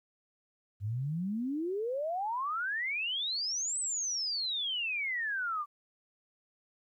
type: exponential two-way sweep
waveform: sine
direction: up then down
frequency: 96.4 to 8230 to 1150 Hz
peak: -31 dBFS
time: 0.8-5.66 s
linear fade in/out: 50 ms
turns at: 3.79 s
effects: 12-bit